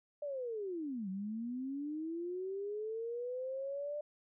sine linear two-way sweep, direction down then up, 597 to 185 to 597 Hz, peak -37 dBFS, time 0.22-4.01 s, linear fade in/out 5 ms, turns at 1.09 s, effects none

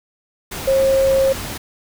sine tone in noise, 537 Hz, C5, 45 cents sharp, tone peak -12 dBFS, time 0.67-1.33 s, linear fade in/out 10 ms, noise pink, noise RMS -28 dBFS, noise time 0.51-1.58 s, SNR +13 dB, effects none

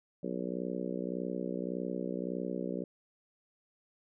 harmonic tone, 61.74 Hz, B1, in tune, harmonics 3 / 4 / 5 / 6 / 7 / 8 / 9, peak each -39 / -40 / -41 / -42 / -42 / -43 / -44 dBFS, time 0.23-2.84 s, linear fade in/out 5 ms, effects none

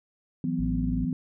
sine chord, E suspended second, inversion none, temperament equal with one note detuned, 164.81 / 185 / 252 Hz, E3 / F#3 / B3, 0 / 0 / +35 cents, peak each -30 / -32 / -28 dBFS, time 0.44-1.13 s, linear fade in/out 2 ms
harmonic tone, 55 Hz, A1, in tune, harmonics 1 / 2 / 3 / 4 / 5, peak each -30 / -36 / -40 / -42 / -44 dBFS, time 0.59-1.05 s, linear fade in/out 5 ms
effects none

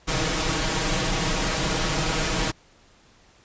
pink noise with comb filter, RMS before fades -24 dBFS, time 0.07-2.52 s, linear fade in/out 20 ms, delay 6.3 ms, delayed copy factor +0.75, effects pink hiss -56 dBFS RMS until 3.44 s + resampled to 16000 Hz

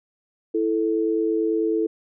sine tone pair together, 329.6 / 438.7 Hz, E4 / A4, 0 / -5 cents, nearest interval perfect fourth, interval 495 cents, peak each -22 / -22 dBFS, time 0.54-1.87 s, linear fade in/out 10 ms, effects none

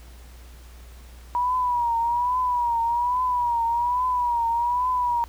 sine tone with vibrato, 965 Hz, B5, 40 cents flat, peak -20 dBFS, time 1.35-5.24 s, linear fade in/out 0 ms, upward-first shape triangle, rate 1.2 Hz, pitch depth 88 cents each way, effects added 60 Hz sine -42 dBFS peak until 5.28 s + pink hiss -52 dBFS RMS until 5.28 s

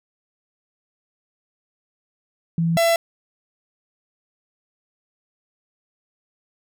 sine / 45% pulse tone pair in turn, 166.2 / 670.8 Hz, E3 / E5, +15 / +30 cents, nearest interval 2 octaves, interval 2415 cents, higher second, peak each -17 / -15 dBFS, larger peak second, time 2.58-2.77 / 2.77-2.96 s, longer neither, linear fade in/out 2 ms, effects none

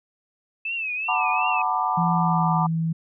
sine tone with vibrato, 2605 Hz, E7, 21 cents flat, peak -25 dBFS, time 0.65-1.62 s, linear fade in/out 5 ms, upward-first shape triangle, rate 2.7 Hz, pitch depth 120 cents each way
sine chord, B minor seventh, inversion second, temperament just, 740.8 / 889 / 987.8 / 1185.3 Hz, F#5 / A5 / B5 / D6, +2 / +18 / 0 / +16 cents, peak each -26 dBFS, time 1.08-2.67 s, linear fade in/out 10 ms
sine tone with pitch glide, 170 to 163.26 Hz, F3 to E3, -46 to -16 cents, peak -21 dBFS, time 1.97-2.93 s, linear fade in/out 10 ms, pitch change -70 cents, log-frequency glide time 2.14-2.56 s
effects none

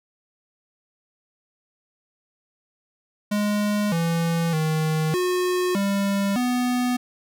square tone with pitch steps, 207.5 / 167.1 / 156.9 / 362.4 / 198.7 / 247.7 Hz, G#3 / E3 / D#3 / F#4 / G3 / B3, -1 / +24 / +15 / -36 / +24 / +5 cents, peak -21 dBFS, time 3.31-6.97 s, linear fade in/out 10 ms, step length 610 ms, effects none

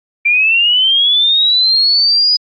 sine linear sweep, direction up, 2349 to 4978 Hz, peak -8 dBFS, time 0.25-2.37 s, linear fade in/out 10 ms, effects AAC 64 kbps

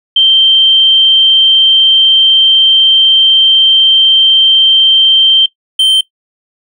sine / triangle tone pair in turn, 3136 / 3119 Hz, G7 / G7, 0 / -9 cents, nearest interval unison, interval 9 cents, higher first, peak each -3 dBFS, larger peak neither, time 0.16-5.46 / 5.79-6.01 s, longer first, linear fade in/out 5 ms, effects noise-tail reverb RT60 0.1 s tail -18 dB re dry

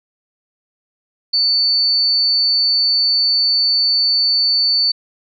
sine tone, 4500 Hz, C#8, 25 cents sharp, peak -12 dBFS, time 1.33-4.92 s, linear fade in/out 10 ms, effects none

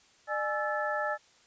sine tone cluster, 600 / 839 / 1323 / 1741 Hz, D5 / G#5 / E6 / A6, +37 / +17 / +6 / -19 cents, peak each -33 / -35 / -35 / -34 dBFS, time 0.27-1.18 s, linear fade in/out 50 ms, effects white hiss -62 dBFS RMS until 1.46 s + resampled to 16000 Hz

